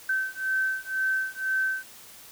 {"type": "beating tone pair", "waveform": "sine", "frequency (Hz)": [1541, 1543], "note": ["G6", "G6"], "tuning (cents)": [-30, -28], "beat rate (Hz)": 2, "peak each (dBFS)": -28, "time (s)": [0.09, 1.83], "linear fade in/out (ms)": 5, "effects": ["white hiss -48 dBFS RMS until 2.31 s"]}